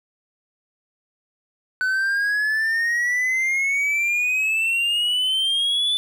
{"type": "exponential sweep", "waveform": "triangle", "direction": "up", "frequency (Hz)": [1500, 3508], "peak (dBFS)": -17, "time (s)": [1.81, 5.97], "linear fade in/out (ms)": 0, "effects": []}